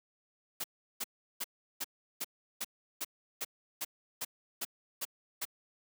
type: noise bursts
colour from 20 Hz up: white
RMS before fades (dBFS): -36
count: 13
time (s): 0.6-5.453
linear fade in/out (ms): 10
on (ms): 41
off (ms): 360
effects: high-pass 200 Hz 12 dB/octave